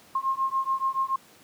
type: beating tone pair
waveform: sine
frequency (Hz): 1065 / 1072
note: C6 / C6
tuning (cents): +30 / +42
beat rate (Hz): 7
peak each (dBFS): -27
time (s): 0.15-1.16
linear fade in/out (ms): 5
effects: pink hiss -54 dBFS RMS until 1.43 s + high-pass 150 Hz 12 dB/octave